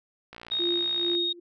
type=click train; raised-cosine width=0.3 ms; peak=-26 dBFS; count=49; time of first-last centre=0.33-1.151 s; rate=58.5 Hz
type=tone; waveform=sine; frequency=3729 Hz; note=A#7; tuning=in tune; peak=-25 dBFS; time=0.51-1.33 s; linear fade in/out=10 ms
type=tone with tremolo; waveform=sine; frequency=347.2 Hz; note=F4; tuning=10 cents flat; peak=-26 dBFS; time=0.59-1.4 s; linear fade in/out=10 ms; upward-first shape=sine; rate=2.3 Hz; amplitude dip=90%
effects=none